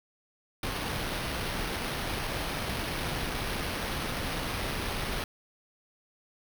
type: noise with sample-and-hold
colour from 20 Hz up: pink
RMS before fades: -33 dBFS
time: 0.63-5.24 s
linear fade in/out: 2 ms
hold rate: 7350 Hz
effects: none